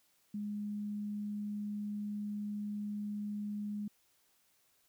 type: tone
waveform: sine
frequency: 207.3 Hz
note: G#3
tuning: 3 cents flat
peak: -36 dBFS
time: 0.34-3.88 s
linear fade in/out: 5 ms
effects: white hiss -72 dBFS RMS until 4.88 s